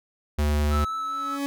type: tone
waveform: square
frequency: 74.2 Hz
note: D2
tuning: 18 cents sharp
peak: -21 dBFS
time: 0.38-0.85 s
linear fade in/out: 10 ms
type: tone with vibrato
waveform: triangle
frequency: 1308 Hz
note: E6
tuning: 14 cents flat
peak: -25 dBFS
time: 0.7-1.39 s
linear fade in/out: 50 ms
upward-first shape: triangle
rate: 4.9 Hz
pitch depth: 10 cents each way
type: tone with exponential growth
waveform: 40% pulse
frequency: 280.6 Hz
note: C#4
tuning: 21 cents sharp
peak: -23 dBFS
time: 0.86-1.46 s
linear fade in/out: 0 ms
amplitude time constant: 130 ms
effects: none